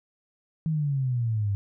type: exponential sweep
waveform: sine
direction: down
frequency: 162.7 to 98 Hz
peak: -23 dBFS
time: 0.66-1.55 s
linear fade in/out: 0 ms
effects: none